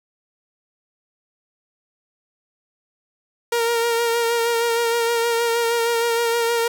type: tone with vibrato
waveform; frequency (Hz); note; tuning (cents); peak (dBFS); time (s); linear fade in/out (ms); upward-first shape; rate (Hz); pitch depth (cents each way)
sawtooth; 466.2; A#4; 0; -14; 3.52-6.68; 5; sine; 6.4; 26
effects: none